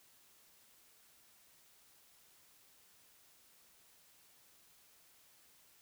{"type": "silence", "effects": ["white hiss -66 dBFS RMS until 5.81 s"]}